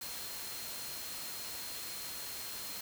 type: tone in noise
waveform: sine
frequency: 4200 Hz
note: C8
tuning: 6 cents sharp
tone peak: -48 dBFS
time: 0.01-2.81 s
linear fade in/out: 5 ms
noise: white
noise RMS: -43 dBFS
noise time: 0.01-2.81 s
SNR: -8 dB
effects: none